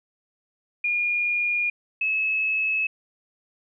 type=tone pair in turn; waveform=sine; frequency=2427 / 2589 Hz; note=D#7 / E7; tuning=-44 / -32 cents; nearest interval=minor second; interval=112 cents; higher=second; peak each=-21 / -21 dBFS; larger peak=neither; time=0.84-1.7 / 2.01-2.87 s; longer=neither; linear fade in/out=5 ms; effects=none